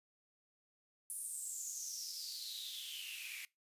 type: noise with high-pass filter sweep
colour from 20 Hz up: white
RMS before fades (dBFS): -45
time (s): 1.1-3.45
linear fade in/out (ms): 0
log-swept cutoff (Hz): 9800 to 2200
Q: 8.3
effects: noise-tail reverb RT60 0.2 s tail -22 dB re dry + resampled to 32000 Hz